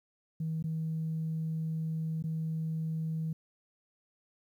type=tone with dropouts; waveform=sine; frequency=160 Hz; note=D#3; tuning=49 cents sharp; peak=-30 dBFS; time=0.4-3.33 s; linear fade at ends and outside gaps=5 ms; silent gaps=0.626-0.64 / 2.225-2.239 s; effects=tanh soft clip ceiling -27 dBFS + 11-bit